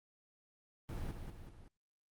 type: noise with echo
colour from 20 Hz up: brown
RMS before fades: -41 dBFS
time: 0.89-1.11 s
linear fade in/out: 0 ms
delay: 190 ms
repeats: 3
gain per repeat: -5 dB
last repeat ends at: 1.68 s
effects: Opus 32 kbps